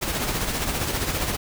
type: noise with tremolo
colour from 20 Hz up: pink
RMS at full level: -24 dBFS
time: 0.01-1.37 s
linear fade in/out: 20 ms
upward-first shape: sine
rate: 15 Hz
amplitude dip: 45%
effects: none